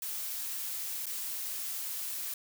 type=noise with dropouts; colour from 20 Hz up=blue; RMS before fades=-37 dBFS; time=0.02-2.34 s; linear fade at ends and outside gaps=2 ms; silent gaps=1.058-1.066 s; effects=none